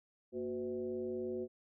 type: tone with frequency modulation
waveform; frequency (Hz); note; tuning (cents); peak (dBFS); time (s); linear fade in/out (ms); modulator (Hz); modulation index
sine; 369.3; F#4; -3; -36; 0.32-1.48; 50; 137; 0.95
effects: none